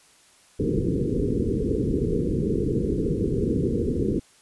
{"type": "low-pass noise", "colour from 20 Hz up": "white", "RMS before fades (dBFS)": -24, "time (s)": [0.59, 4.2], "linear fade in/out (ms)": 10, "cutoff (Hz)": 470, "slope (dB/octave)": 96, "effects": ["white hiss -56 dBFS RMS until 4.41 s", "resampled to 24000 Hz"]}